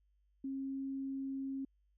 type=tone; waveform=sine; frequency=270.1 Hz; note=C#4; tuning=45 cents flat; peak=-37 dBFS; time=0.44-1.65 s; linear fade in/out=5 ms; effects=added 50 Hz sine -70 dBFS peak until 1.97 s